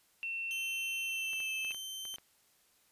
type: tone with pitch glide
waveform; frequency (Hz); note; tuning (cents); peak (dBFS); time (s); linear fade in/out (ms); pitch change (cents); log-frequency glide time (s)
sine; 2700 to 2620; E7 to E7; +41 to -11; -35; 0.23-1.72; 0; -52; 1.04-1.52
type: tone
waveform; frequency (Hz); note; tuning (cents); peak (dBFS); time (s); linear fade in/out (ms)
sawtooth; 3103; G7; -18; -37; 0.51-2.16; 0
type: clicks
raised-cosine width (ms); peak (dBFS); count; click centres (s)
0.3; -35; 8; 1.333 / 1.403 / 1.648 / 1.708 / 1.746 / 2.053 / 2.142 / 2.184
effects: white hiss -69 dBFS RMS until 2.91 s + resampled to 32000 Hz

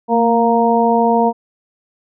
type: harmonic tone with a mistuned harmonic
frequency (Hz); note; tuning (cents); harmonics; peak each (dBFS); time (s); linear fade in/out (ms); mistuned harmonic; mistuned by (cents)
233.1; A#3; 0; 1 / 2 / 3 / 4; -16 / -16 / -16 / -16; 0.08-1.33; 50; 1; -34
effects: none

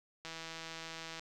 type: click train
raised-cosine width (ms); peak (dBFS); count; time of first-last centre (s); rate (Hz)
0.2; -27; 155; 0.25-1.195; 163
effects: none

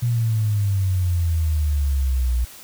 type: exponential sweep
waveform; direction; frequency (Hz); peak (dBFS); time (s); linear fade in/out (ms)
sine; down; 121.6 to 59; -17; 0.02-2.45; 10
effects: white hiss -42 dBFS RMS until 2.63 s

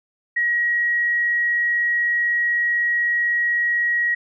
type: tone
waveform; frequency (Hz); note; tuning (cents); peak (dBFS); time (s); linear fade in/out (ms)
sine; 1902; A#6; +34; -17; 0.36-4.15; 10
effects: none

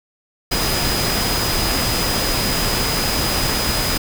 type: tone in noise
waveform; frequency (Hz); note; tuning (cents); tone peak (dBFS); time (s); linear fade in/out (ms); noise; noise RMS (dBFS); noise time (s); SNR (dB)
sine; 4978; D#8; 0; -24; 0.51-3.98; 10; pink; -20; 0.51-3.98; -7
effects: none

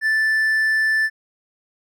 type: tone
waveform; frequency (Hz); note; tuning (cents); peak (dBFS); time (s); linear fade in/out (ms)
triangle; 1760; A6; 0; -14; 0.01-1.1; 50
effects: none

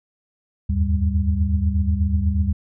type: tone cluster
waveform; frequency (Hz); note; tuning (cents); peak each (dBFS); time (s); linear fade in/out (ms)
sine; 76.7 / 84.9 / 100 / 197.8; D#2 / F2 / G2 / G3; -24 / -48 / +35 / +16; -19 / -23 / -27 / -25; 0.69-2.53; 10
effects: none

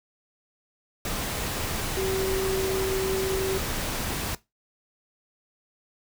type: tone in noise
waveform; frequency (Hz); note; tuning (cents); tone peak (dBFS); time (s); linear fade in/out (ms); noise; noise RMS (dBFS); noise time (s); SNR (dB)
sine; 382.4; G4; -43; -25; 1.97-3.58; 2; pink; -30; 1.05-4.35; +2
effects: noise-tail reverb RT60 0.2 s tail -18 dB re dry

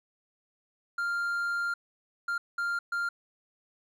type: tone bursts at uneven times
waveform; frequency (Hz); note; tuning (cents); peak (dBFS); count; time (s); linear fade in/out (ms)
triangle; 1396; F6; -1; -26; 4; 0.98-1.74 / 2.28-2.38 / 2.58-2.79 / 2.92-3.09; 5
effects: none

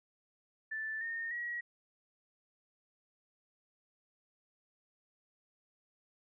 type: tone with pitch steps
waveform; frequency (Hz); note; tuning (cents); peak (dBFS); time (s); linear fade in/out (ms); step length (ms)
sine; 1760 / 1833.7 / 1910.4; A6 / A#6 / A#6; 0 / -29 / +42; -36; 0.71-1.61; 10; 300
effects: none

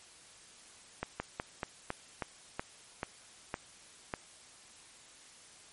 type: slowing click train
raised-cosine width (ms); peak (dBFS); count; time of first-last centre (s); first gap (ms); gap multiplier
0.5; -19; 10; 1.03-4.138; 170; 1.17
effects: white hiss -56 dBFS RMS until 5.72 s + MP3 48 kbps

